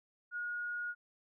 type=tone; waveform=sine; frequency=1441 Hz; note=F#6; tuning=46 cents flat; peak=-36 dBFS; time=0.31-0.95 s; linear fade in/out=50 ms; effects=none